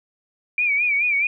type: tone with vibrato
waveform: sine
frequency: 2349 Hz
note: D7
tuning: in tune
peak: -17 dBFS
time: 0.58-1.27 s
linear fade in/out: 2 ms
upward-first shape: sine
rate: 4.7 Hz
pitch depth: 92 cents each way
effects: none